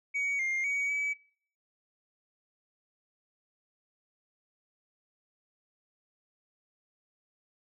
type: tone with pitch steps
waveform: sine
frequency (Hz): 2252 / 2115 / 2255 / 2287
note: C#7 / C7 / C#7 / D7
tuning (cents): +27 / +18 / +29 / -47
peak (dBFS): -26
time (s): 0.14-1.14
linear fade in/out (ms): 20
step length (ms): 250
effects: noise-tail reverb RT60 0.5 s tail -22 dB re dry + tanh soft clip ceiling -27 dBFS